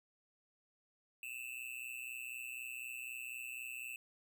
square tone with amplitude modulation, 2649 Hz, E7, 8 cents sharp, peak -40 dBFS, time 1.23-3.96 s, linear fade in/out 2 ms, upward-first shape sine, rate 124 Hz, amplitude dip 90%, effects none

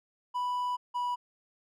triangle tone pair in turn, 987.8 / 979.3 Hz, B5 / B5, 0 / -15 cents, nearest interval unison, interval 15 cents, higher first, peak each -27 dBFS, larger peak neither, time 0.34-0.77 / 0.94-1.16 s, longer first, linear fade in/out 20 ms, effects none

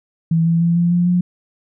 sine tone with pitch steps, 164.2 / 166.88 / 169.6 / 172.36 / 175.17 / 178.03 Hz, E3 / E3 / E3 / F3 / F3 / F3, -6 / +22 / +50 / -22 / +6 / +34 cents, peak -12 dBFS, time 0.31-1.21 s, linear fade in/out 5 ms, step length 150 ms, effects none

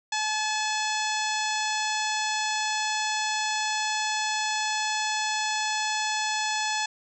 harmonic tone, 859 Hz, A5, 42 cents flat, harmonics 1 / 2 / 3 / 4 / 5 / 6 / 7 / 8 / 9, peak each -29 / -32 / -34 / -35 / -36 / -37 / -37 / -38 / -39 dBFS, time 0.12-6.86 s, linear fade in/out 5 ms, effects none

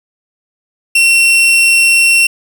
40% pulse tone, 2721 Hz, F7, 46 cents flat, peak -5 dBFS, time 0.95-2.27 s, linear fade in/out 5 ms, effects 7-bit

